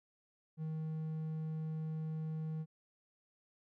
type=tone; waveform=triangle; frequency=157.7 Hz; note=D#3; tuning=24 cents sharp; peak=-35 dBFS; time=0.57-2.66 s; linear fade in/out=50 ms; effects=none